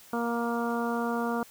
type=harmonic tone; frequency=234.9 Hz; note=A#3; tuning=13 cents sharp; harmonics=1 / 2 / 3 / 4 / 5 / 6; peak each=-30 / -33 / -35 / -36 / -37 / -38 dBFS; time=0.13-1.43 s; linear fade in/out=2 ms; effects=white hiss -53 dBFS RMS until 1.5 s